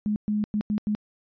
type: tone bursts at uneven times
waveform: sine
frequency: 210.1 Hz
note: G#3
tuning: 20 cents sharp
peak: -22 dBFS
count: 5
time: 0.06-0.16 / 0.28-0.44 / 0.54-0.61 / 0.7-0.78 / 0.87-0.95 s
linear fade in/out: 0 ms
effects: resampled to 11025 Hz